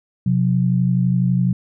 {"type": "tone pair together", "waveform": "sine", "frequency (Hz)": [128.51, 180.5], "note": ["C3", "F#3"], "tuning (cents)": [-31, -43], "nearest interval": "tritone", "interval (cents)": 588, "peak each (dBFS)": -17, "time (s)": [0.26, 1.53], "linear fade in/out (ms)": 5, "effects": []}